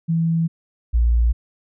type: tone pair in turn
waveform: sine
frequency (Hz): 164.81 / 58.27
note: E3 / A#1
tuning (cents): 0 / 0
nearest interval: octave + tritone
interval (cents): 1800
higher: first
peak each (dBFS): -16 / -13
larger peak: second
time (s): 0.08-0.48 / 0.93-1.33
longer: neither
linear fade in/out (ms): 20
effects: none